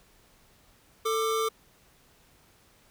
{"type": "tone pair together", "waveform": "square", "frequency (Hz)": [444.2, 1185.9], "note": ["A4", "D6"], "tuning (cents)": [16, 16], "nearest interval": "octave + perfect fourth", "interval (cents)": 1700, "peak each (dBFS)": [-28, -30], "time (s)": [1.05, 1.49], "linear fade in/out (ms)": 10, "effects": ["pink hiss -61 dBFS RMS until 2.9 s"]}